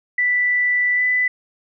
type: tone with pitch glide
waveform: sine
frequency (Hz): 1975.5 to 1995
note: B6 to B6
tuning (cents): 0 to +17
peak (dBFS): -15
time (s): 0.18-1.28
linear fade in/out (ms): 5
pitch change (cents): +17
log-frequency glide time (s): 0.95-1.02
effects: none